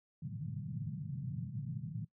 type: band-pass noise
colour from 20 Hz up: pink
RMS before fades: -41 dBFS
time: 0.22-2.05 s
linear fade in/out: 2 ms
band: 110 to 180 Hz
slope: 48 dB/octave
effects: noise-tail reverb RT60 0.1 s tail -19 dB re dry